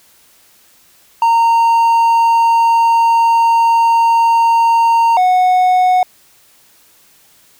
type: tone pair in turn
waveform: triangle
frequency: 922 / 734.5 Hz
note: A#5 / F#5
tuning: -19 / -13 cents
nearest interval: major third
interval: 394 cents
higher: first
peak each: -6 dBFS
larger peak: neither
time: 1.22-5.17 / 5.17-6.03 s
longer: first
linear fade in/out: 2 ms
effects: white hiss -49 dBFS RMS until 7.59 s